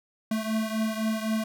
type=beating tone pair; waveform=square; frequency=218.6 / 222.5 Hz; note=A3 / A3; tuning=-11 / +20 cents; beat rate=3.9 Hz; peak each=-28 / -32 dBFS; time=0.31-1.44 s; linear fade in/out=5 ms; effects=none